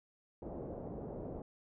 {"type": "low-pass noise", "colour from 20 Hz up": "white", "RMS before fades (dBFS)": -44, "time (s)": [0.42, 1.42], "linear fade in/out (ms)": 2, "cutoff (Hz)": 580, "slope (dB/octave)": 24, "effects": []}